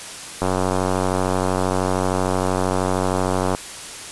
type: click train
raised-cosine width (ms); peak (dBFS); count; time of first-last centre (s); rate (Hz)
1; -6; 292; 0.42-3.549; 93
effects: white hiss -34 dBFS RMS until 4.11 s + resampled to 24000 Hz